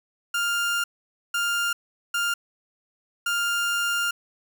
30% pulse tone bursts at uneven times, 1401 Hz, F6, 5 cents sharp, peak -20 dBFS, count 4, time 0.34-0.84 / 1.34-1.73 / 2.14-2.34 / 3.26-4.11 s, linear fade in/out 5 ms, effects none

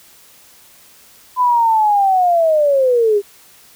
sine linear sweep, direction down, 1013 to 395.1 Hz, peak -10 dBFS, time 1.36-3.22 s, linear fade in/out 50 ms, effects white hiss -46 dBFS RMS until 3.75 s

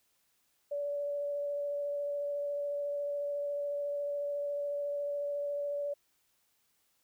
sine tone with vibrato, 575 Hz, D5, 37 cents flat, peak -32 dBFS, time 0.71-5.94 s, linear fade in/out 10 ms, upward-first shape square, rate 14 Hz, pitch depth 8 cents each way, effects white hiss -74 dBFS RMS until 7.03 s

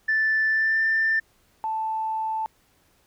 sine tone with pitch glide, 1760 to 1784.6 Hz, A6 to A6, 0 to +24 cents, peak -18 dBFS, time 0.08-1.2 s, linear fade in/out 10 ms, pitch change +24 cents, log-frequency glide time 0.49-0.81 s
sine tone, 880 Hz, A5, in tune, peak -24 dBFS, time 1.64-2.46 s, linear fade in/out 0 ms
effects tanh soft clip ceiling -15 dBFS + pink hiss -63 dBFS RMS until 3.06 s

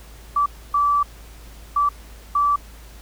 sine tone bursts at uneven times, 1158 Hz, D6, 25 cents flat, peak -15 dBFS, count 4, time 0.36-0.46 / 0.74-1.03 / 1.76-1.89 / 2.35-2.56 s, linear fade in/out 5 ms, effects added 54 Hz sine -40 dBFS peak until 3.01 s + pink hiss -47 dBFS RMS until 3.01 s

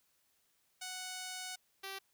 5% pulse tone pair in turn, 740 / 388.4 Hz, F#5 / G4, 0 / -16 cents, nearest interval major seventh, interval 1116 cents, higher first, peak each -30 / -31 dBFS, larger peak first, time 0.81-1.56 / 1.83-1.99 s, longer first, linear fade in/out 10 ms, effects white hiss -75 dBFS RMS until 2.13 s

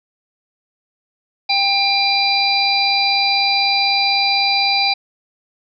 harmonic tone, 796 Hz, G5, 26 cents sharp, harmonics 1 / 3 / 5 / 6, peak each -19 / -19 / -19 / -19 dBFS, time 1.49-4.94 s, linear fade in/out 10 ms, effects none

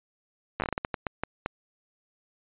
slowing click train, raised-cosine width 0.5 ms, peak -13 dBFS, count 13, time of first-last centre 0.6-1.461 s, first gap 9 ms, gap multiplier 1.34, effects resampled to 8000 Hz

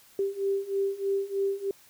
sine beating tone pair, 392 / 395.2 Hz, G4 / G4, 0 / +14 cents, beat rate 3.2 Hz, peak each -30 / -28 dBFS, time 0.19-1.71 s, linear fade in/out 2 ms, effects white hiss -57 dBFS RMS until 1.89 s

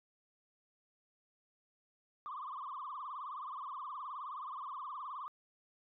sine tone with vibrato, 1108.7 Hz, C#6, in tune, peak -40 dBFS, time 2.26-5.28 s, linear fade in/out 0 ms, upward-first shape triangle, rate 19 Hz, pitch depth 210 cents each way, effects tanh soft clip ceiling -36 dBFS

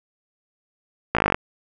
slowing click train, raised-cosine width 0.5 ms, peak -3 dBFS, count 11, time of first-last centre 1.15-1.345 s, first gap 17 ms, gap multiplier 1.03, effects none

